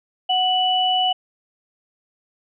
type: tone pair together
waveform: sine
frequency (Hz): 740 / 2960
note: F#5 / F#7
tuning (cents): 0 / 0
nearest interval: 2 octaves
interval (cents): 2400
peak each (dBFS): -19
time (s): 0.29-1.13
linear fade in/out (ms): 10
effects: none